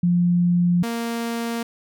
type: tone pair in turn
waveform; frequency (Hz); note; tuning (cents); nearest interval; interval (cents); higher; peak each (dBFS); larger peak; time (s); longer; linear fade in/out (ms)
sine / sawtooth; 175.3 / 232.5; F3 / A#3; +7 / -4; perfect fourth; 489; second; -15 / -20; first; 0.03-0.83 / 0.83-1.63; neither; 5
effects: none